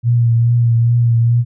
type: tone with vibrato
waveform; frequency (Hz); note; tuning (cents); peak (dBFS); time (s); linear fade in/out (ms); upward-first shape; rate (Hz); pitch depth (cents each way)
sine; 117.8; A#2; +19; -9; 0.03-1.45; 50; triangle; 2.4; 34
effects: none